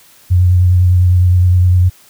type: tone with vibrato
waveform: sine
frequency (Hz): 90.1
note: F#2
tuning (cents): -45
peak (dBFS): -6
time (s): 0.3-1.9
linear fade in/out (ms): 20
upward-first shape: sine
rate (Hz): 9.8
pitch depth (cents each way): 25
effects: white hiss -45 dBFS RMS until 2.09 s